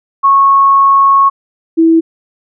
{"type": "tone pair in turn", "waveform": "sine", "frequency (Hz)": [1100, 327], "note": ["C#6", "E4"], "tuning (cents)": [-14, -14], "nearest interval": "octave + major sixth", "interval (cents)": 2100, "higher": "first", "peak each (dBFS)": -4, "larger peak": "neither", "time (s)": [[0.23, 1.3], [1.77, 2.01]], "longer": "first", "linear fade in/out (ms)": 20, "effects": []}